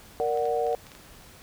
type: chord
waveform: sine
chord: Bb augmented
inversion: none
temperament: equal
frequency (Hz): 466.2 / 587.3 / 740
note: Bb4 / D5 / F#5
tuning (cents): 0 / 0 / 0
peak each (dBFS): -26 / -30 / -28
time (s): 0.2-0.75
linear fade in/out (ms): 0
type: clicks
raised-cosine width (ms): 0.2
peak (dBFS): -29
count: 7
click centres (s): 0.374 / 0.455 / 0.667 / 0.729 / 0.868 / 0.918 / 0.951
effects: pink hiss -50 dBFS RMS until 1.42 s

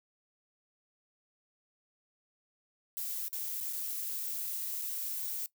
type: noise with dropouts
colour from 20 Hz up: violet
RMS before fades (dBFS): -37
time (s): 2.97-5.46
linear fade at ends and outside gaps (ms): 0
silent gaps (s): 3.282-3.329 / 3.604-3.609 / 3.727-3.732 / 4.815-4.819
effects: noise-tail reverb RT60 0.1 s tail -18 dB re dry

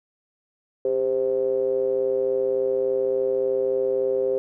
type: ring-modulated tone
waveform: triangle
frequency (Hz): 61.74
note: B1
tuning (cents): 0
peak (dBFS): -15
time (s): 0.85-4.38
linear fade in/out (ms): 0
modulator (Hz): 459
effects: none

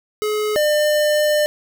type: tone pair in turn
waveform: square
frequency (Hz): 424.6 / 600.5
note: G#4 / D5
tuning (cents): +38 / +38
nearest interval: tritone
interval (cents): 600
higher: second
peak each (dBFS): -19 / -15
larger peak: second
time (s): 0.22-0.56 / 0.56-1.46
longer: second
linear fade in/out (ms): 0
effects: none

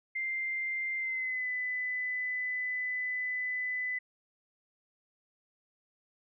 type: tone with pitch glide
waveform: sine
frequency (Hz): 2093 to 2002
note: C7 to B6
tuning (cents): 0 to +23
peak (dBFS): -31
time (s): 0.15-3.99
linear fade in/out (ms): 10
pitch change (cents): -77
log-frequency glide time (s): 0.97-1.48
effects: none

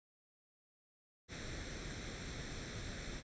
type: noise with comb filter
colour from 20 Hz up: pink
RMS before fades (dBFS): -45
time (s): 1.28-3.23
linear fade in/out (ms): 50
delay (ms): 0.52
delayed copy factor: +0.6
effects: resampled to 16000 Hz

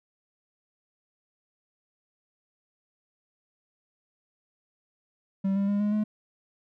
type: tone with pitch steps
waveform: triangle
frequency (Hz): 194.1 / 198.52 / 203 / 207.7 / 212.4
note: G3 / G3 / G#3 / G#3 / G#3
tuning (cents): -17 / +22 / -39 / 0 / +39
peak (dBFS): -21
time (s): 5.44-6.04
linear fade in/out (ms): 10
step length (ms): 120
effects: none

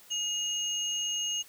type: tone pair together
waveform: sine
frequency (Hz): 2869 / 6441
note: F7 / G8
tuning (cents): +46 / +46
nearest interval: octave + major second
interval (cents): 1400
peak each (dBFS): -31 / -33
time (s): 0.1-1.43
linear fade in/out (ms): 20
effects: white hiss -55 dBFS RMS until 1.48 s

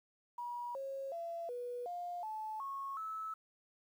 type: tone with pitch steps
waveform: sine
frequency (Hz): 963 / 543 / 677 / 488.2 / 705 / 867 / 1096 / 1303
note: B5 / C#5 / E5 / B4 / F5 / A5 / C#6 / E6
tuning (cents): -44 / -36 / +46 / -20 / +16 / -26 / -20 / -20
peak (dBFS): -39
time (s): 0.38-3.34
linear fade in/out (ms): 5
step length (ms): 370
effects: 11-bit

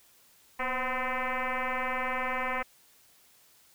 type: tone with frequency modulation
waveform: sine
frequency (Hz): 522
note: C5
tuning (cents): -4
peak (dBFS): -28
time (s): 0.59-2.63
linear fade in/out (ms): 10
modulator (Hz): 256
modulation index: 7.1
effects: white hiss -61 dBFS RMS until 3.74 s

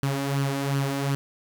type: tone with flanger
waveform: sawtooth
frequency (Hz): 138.59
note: C#3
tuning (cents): 0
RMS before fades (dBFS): -26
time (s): 0.03-1.15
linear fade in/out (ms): 0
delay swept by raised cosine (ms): 0.66 to 3.46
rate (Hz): 2.7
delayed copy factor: +0.55
effects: none

